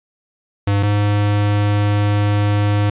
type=tone pair in turn; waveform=square; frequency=100.8 / 103.1 Hz; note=G2 / G#2; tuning=+49 / -12 cents; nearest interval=unison; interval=39 cents; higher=second; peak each=-14 / -14 dBFS; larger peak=neither; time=0.67-0.83 / 0.83-2.9 s; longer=second; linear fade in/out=5 ms; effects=resampled to 8000 Hz + 8-bit